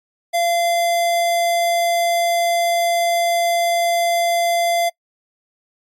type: tone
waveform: square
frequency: 687 Hz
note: F5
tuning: 29 cents flat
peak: -16 dBFS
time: 0.33-4.9 s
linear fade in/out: 20 ms
effects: noise-tail reverb RT60 0.1 s tail -24 dB re dry + MP3 64 kbps